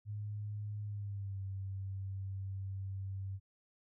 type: tone with pitch glide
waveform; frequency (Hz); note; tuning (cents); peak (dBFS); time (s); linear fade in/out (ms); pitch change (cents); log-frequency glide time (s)
sine; 104.3 to 96.75; G#2 to G2; +8 to -22; -38; 0.05-3.4; 50; -130; 0.83-1.41
effects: none